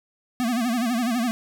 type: tone with vibrato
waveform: square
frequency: 238.2 Hz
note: A#3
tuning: 38 cents sharp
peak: -22 dBFS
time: 0.4-1.31 s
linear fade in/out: 0 ms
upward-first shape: sine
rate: 12 Hz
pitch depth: 120 cents each way
effects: none